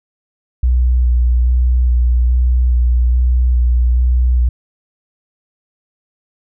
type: tone with vibrato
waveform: sine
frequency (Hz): 61.2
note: B1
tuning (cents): -15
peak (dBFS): -9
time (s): 0.63-4.49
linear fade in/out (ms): 5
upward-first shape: square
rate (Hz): 1.2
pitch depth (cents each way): 17
effects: none